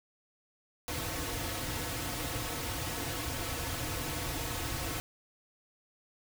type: noise with comb filter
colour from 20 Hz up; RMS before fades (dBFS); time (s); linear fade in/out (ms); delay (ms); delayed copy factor
pink; -36; 0.88-5; 0; 5; -0.95
effects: none